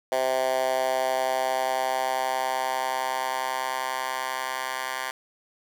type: tone with high-pass filter sweep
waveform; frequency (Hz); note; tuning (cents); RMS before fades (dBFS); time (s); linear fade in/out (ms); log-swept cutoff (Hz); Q
10% pulse; 130.3; C3; -7; -27; 0.12-5.11; 2; 600 to 1200; 2.9
effects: none